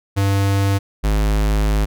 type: tone pair in turn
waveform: square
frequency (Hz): 98.7 / 52.18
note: G2 / G#1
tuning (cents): +12 / +9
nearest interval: major seventh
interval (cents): 1103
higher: first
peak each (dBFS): -15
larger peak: neither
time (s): 0.16-0.79 / 1.03-1.86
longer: second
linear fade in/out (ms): 20
effects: none